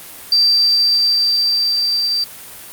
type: tone with level ramp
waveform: sine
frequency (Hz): 4684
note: D8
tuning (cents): -5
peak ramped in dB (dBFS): -9 to -15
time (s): 0.32-2.24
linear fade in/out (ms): 2
effects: white hiss -35 dBFS RMS until 2.72 s + Opus 32 kbps